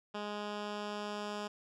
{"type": "tone with low-pass filter sweep", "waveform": "10% pulse", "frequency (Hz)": 207.7, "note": "G#3", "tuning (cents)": 0, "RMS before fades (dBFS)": -40, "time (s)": [0.14, 1.48], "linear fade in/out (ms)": 10, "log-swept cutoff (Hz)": [4000, 6000], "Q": 1, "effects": []}